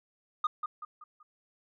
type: tone with echo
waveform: sine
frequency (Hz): 1225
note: D#6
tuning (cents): -27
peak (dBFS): -22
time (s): 0.44-0.47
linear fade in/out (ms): 5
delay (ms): 190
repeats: 4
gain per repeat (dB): -8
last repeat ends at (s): 1.23
effects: tanh soft clip ceiling -24 dBFS